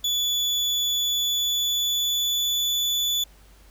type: tone with pitch glide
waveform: 35% pulse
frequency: 3446 to 3468 Hz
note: A7 to A7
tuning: -37 to -26 cents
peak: -20 dBFS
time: 0.04-3.24 s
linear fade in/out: 5 ms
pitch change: +11 cents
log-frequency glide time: 0.91-2.71 s
effects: added 50 Hz sine -50 dBFS peak until 3.7 s + pink hiss -56 dBFS RMS until 3.7 s